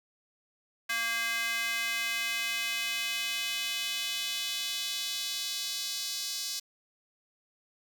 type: tone with high-pass filter sweep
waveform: square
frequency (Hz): 230.3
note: A#3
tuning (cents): -21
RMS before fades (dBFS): -33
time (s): 0.89-6.6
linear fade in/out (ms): 10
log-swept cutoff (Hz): 1800 to 4700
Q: 2.1
effects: 10-bit